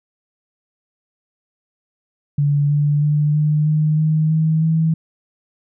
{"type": "tone with pitch steps", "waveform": "sine", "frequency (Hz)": [144.3, 146.57, 148.87, 151.21, 153.59, 156, 158.45, 160.95], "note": ["D3", "D3", "D3", "D#3", "D#3", "D#3", "D#3", "E3"], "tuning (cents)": [-30, -3, 24, -49, -22, 5, 32, -41], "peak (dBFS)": -13, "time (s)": [2.38, 4.94], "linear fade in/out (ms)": 5, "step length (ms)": 320, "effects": []}